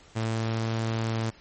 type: tone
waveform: sawtooth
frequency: 112.6 Hz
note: A2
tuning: 40 cents sharp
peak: -22 dBFS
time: 0.15-1.31 s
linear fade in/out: 20 ms
effects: pink hiss -54 dBFS RMS until 1.4 s + MP3 32 kbps